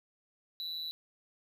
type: tone with amplitude modulation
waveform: triangle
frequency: 3951 Hz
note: B7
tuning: in tune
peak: -32 dBFS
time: 0.6-0.91 s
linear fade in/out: 0 ms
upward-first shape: sine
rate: 162 Hz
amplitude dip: 65%
effects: none